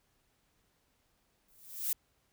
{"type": "noise with exponential growth", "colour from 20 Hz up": "violet", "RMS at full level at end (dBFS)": -29, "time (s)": [1.48, 1.93], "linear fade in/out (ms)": 5, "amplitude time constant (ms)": 96, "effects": ["pink hiss -74 dBFS RMS until 2.32 s"]}